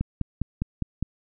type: click train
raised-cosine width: 5 ms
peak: -13 dBFS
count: 6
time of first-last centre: 0.01-1.026 s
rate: 4.92 Hz
effects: none